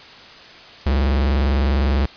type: tone with vibrato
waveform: square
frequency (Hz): 68.5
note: C#2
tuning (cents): -20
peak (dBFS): -16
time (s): 0.86-2.06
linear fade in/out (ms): 5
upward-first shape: sine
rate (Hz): 20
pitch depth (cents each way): 180
effects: white hiss -41 dBFS RMS until 2.16 s + resampled to 11025 Hz

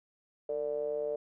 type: ring-modulated tone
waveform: triangle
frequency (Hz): 69.3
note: C#2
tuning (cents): 0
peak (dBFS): -26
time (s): 0.49-1.16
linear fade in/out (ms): 5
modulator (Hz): 520
effects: none

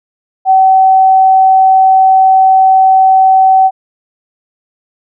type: tone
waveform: sine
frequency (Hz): 762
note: G5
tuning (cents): -49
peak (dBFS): -3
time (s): 0.45-3.71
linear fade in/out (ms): 50
effects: none

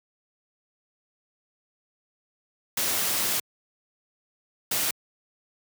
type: noise bursts at uneven times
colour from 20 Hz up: white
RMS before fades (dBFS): -26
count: 2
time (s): 2.77-3.4 / 4.71-4.91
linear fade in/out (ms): 5
effects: high-pass 100 Hz 12 dB/octave

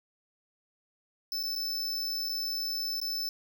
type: tone with dropouts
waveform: square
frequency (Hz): 5274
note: E8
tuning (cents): 0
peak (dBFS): -31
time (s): 1.32-3.29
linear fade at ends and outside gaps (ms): 1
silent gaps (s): 1.429-1.435 / 1.553-1.56 / 2.289-2.293 / 3.001-3.015
effects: 11-bit

